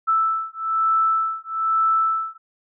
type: beating tone pair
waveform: sine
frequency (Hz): 1318.5 / 1319.6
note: E6 / E6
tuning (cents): 0 / +1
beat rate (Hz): 1.1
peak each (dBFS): -21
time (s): 0.07-2.38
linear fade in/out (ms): 20
effects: none